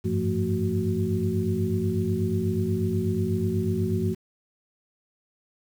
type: tone cluster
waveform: sine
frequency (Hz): 95.5 / 103.7 / 172.5 / 223 / 370.6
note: G2 / G#2 / F3 / A3 / F#4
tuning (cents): -45 / -2 / -21 / +23 / +3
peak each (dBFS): -29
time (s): 0.04-4.15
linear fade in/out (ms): 20
effects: 8-bit